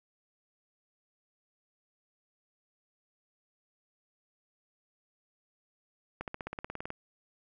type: accelerating click train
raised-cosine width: 0.5 ms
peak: -22 dBFS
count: 13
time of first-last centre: 6.21-6.904 s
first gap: 68 ms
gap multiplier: 0.97
effects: none